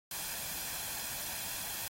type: noise with comb filter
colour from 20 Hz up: white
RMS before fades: -39 dBFS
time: 0.11-1.88 s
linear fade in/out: 2 ms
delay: 1.2 ms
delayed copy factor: +0.5
effects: AAC 48 kbps